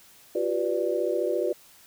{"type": "chord", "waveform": "sine", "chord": "G dominant seventh", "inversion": "third", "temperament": "equal with one note detuned", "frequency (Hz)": [349.2, 383.7, 493.9, 587.3], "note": ["F4", "G4", "B4", "D5"], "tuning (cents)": [0, -37, 0, 0], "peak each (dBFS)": -29, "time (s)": [0.35, 1.53], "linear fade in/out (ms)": 5, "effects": ["white hiss -54 dBFS RMS until 1.86 s"]}